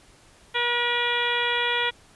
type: harmonic tone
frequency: 480.1 Hz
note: B4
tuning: 49 cents flat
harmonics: 1 / 2 / 3 / 4 / 5 / 6 / 7 / 8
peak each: -31 / -29 / -30 / -28 / -30 / -34 / -28 / -39 dBFS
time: 0.54-1.91 s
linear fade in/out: 20 ms
effects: pink hiss -54 dBFS RMS until 2.15 s + resampled to 24000 Hz